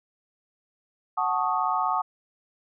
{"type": "chord", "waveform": "sine", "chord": "D# half-diminished seventh", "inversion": "first", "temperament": "equal", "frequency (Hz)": [740, 880, 1108.7, 1244.5], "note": ["F#5", "A5", "C#6", "D#6"], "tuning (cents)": [0, 0, 0, 0], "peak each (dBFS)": -28, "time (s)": [1.17, 2.02], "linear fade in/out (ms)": 10, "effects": []}